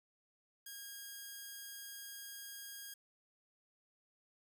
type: tone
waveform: 5% pulse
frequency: 1630 Hz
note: G#6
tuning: 33 cents flat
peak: -36 dBFS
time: 0.66-2.94 s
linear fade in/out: 5 ms
effects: none